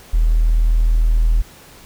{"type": "tone with tanh clipping", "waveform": "triangle", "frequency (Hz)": 40.23, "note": "E1", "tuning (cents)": -41, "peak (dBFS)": -10, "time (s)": [0.13, 1.42], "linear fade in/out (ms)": 10, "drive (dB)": 1, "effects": ["pink hiss -43 dBFS RMS until 1.85 s"]}